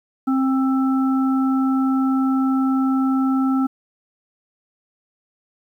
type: harmonic tone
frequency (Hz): 264.8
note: C4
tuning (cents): +21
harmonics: 1 / 3 / 5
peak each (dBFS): -16 / -30 / -28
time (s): 0.27-3.67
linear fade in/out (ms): 10
effects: 9-bit